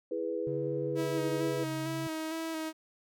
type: chord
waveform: sine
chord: E major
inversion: none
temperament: equal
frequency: 329.6 / 415.3 / 493.9 Hz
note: E4 / G#4 / B4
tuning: 0 / 0 / 0 cents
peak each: -37 / -36 / -34 dBFS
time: 0.11-1.64 s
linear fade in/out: 5 ms
type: tone with pitch glide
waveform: triangle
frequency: 141.8 to 136.73 Hz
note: C#3 to C#3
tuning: +40 to -23 cents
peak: -35 dBFS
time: 0.47-2.07 s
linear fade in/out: 0 ms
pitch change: -63 cents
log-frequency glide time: 1.44-1.53 s
type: tone with vibrato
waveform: sawtooth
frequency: 320.9 Hz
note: E4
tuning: 46 cents flat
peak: -30 dBFS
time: 0.95-2.73 s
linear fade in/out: 50 ms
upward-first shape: square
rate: 2.2 Hz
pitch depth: 22 cents each way
effects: none